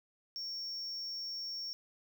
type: tone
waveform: triangle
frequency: 5490 Hz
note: F8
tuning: 31 cents flat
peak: -37 dBFS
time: 0.36-1.73 s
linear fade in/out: 0 ms
effects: none